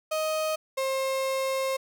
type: tone pair in turn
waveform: 35% pulse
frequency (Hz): 626 / 532.4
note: D#5 / C5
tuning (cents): +10 / +30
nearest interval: minor third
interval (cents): 280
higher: first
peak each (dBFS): -24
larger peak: neither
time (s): 0.11-0.56 / 0.77-1.77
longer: second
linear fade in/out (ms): 10
effects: none